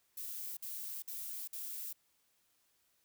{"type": "noise bursts", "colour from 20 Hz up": "violet", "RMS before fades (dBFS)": -43, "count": 4, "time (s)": [0.17, 1.929], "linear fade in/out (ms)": 5, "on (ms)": 400, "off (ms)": 53, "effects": ["white hiss -75 dBFS RMS until 3.04 s"]}